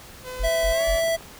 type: tone with pitch glide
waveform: sawtooth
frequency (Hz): 507 to 575.7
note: B4 to D5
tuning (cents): +45 to -35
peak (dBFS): -29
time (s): 0.23-1.03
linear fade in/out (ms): 50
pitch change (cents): +220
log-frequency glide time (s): 0.71-0.85
type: tone bursts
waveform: sine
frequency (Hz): 46.25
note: F#1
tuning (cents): 0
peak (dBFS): -22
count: 3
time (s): 0.39-0.97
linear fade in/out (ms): 20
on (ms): 100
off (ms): 140
type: tone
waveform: square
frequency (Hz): 659.3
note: E5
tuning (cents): 0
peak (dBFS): -21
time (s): 0.43-1.17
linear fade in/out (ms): 20
type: clicks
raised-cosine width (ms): 1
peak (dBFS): -28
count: 9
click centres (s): 0.63 / 0.723 / 0.777 / 0.808 / 0.872 / 0.984 / 1.037 / 1.082 / 1.208
effects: pink hiss -44 dBFS RMS until 1.39 s